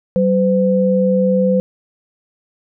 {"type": "tone pair together", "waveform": "sine", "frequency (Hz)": [190.3, 508.8], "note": ["F#3", "C5"], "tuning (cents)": [49, -48], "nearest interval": "octave + perfect fourth", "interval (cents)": 1703, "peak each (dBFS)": -14, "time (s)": [0.16, 1.6], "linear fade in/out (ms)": 0, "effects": []}